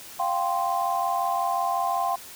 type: chord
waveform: sine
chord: F suspended second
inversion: none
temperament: equal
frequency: 698.5 / 784 / 1046.5 Hz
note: F5 / G5 / C6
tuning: 0 / 0 / 0 cents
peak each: -27 dBFS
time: 0.19-2.16 s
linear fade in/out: 10 ms
effects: white hiss -43 dBFS RMS until 2.35 s